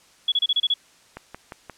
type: tone bursts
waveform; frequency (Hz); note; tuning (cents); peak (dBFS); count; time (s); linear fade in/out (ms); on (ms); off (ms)
sine; 3372; G#7; +26; -17; 7; 0.28-0.74; 5; 40; 30
type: click train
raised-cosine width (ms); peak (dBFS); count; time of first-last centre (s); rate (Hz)
0.5; -20; 4; 1.17-1.697; 5.69
effects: white hiss -55 dBFS RMS until 1.77 s + low-pass 8000 Hz 12 dB/octave